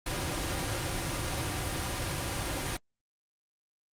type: noise with comb filter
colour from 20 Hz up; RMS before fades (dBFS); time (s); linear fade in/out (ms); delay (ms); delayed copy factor
pink; -32; 0.06-2.77; 5; 4.6; -0.6
effects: low-pass 11000 Hz 12 dB/octave + Opus 32 kbps

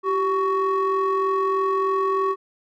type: ring-modulated tone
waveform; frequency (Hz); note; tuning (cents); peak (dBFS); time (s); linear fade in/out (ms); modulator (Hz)
triangle; 365.7; F#4; -20; -14; 0.03-2.36; 50; 753
effects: none

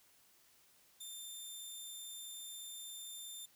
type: tone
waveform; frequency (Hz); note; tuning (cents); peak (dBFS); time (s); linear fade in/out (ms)
15% pulse; 3583; A7; +31; -39; 1-3.46; 10
effects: white hiss -68 dBFS RMS until 3.55 s

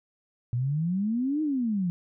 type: exponential two-way sweep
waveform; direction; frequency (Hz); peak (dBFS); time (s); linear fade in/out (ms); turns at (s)
sine; up then down; 116.8 to 315.4 to 169.2; -24; 0.53-1.9; 0; 1.42
effects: none

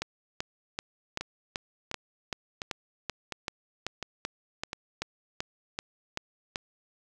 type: two click trains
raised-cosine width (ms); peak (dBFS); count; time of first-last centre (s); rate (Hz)
0.2; -17 / -14; 6 / 18; 1.21-4.731 / 0.02-6.558; 1.42 / 2.6
effects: none

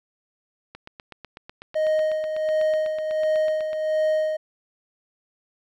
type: click train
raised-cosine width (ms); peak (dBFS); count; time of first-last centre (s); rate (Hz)
0.3; -23; 25; 0.75-3.731; 8.05
type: tone with tremolo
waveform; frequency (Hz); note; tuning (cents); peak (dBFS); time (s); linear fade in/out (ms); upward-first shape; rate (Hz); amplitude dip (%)
triangle; 622.3; D#5; 0; -16; 1.75-4.37; 10; sine; 1.4; 55
effects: none

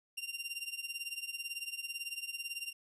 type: tone with tremolo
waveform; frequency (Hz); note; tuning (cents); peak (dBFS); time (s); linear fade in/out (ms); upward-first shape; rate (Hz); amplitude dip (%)
sawtooth; 2777; F7; -10; -32; 0.17-2.73; 10; triangle; 18; 90
effects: resampled to 32000 Hz

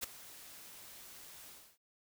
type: noise with ADSR envelope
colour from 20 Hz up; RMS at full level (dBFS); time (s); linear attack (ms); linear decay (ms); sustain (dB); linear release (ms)
white; -36; 0.01-1.78; 27; 10; -17; 290
effects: none

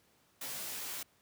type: noise with comb filter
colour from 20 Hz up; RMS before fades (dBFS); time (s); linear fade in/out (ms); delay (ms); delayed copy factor
white; -41; 0.41-1.03; 5; 15; +0.95
effects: pink hiss -69 dBFS RMS until 1.21 s + high-pass 100 Hz 12 dB/octave

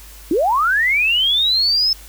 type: linear sweep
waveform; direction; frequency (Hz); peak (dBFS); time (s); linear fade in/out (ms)
sine; up; 283.7 to 5274; -13; 0.31-1.93; 2
effects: added 50 Hz sine -39 dBFS peak until 2.08 s + white hiss -42 dBFS RMS until 2.08 s

